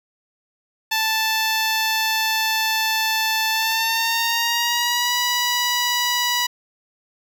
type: tone with pitch glide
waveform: 10% pulse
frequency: 880 to 976.4 Hz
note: A5 to B5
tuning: 0 to -20 cents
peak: -10 dBFS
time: 0.91-6.47 s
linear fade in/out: 10 ms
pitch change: +180 cents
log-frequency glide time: 3.51-5.14 s
effects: none